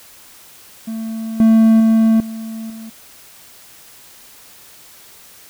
triangle tone with level steps, 223.1 Hz, A3, 24 cents sharp, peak -20 / -5 / -7 / -23 / -28 dBFS, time 0.87-2.9 s, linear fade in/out 10 ms, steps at 1.4 / 1.8 / 2.2 / 2.7 s, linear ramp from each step 2 ms, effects white hiss -43 dBFS RMS until 5.49 s

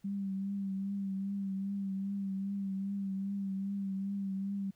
sine tone with vibrato, 196 Hz, G3, in tune, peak -33 dBFS, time 0.04-4.71 s, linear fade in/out 10 ms, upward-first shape triangle, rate 2.5 Hz, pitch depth 41 cents each way, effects pink hiss -72 dBFS RMS until 4.75 s

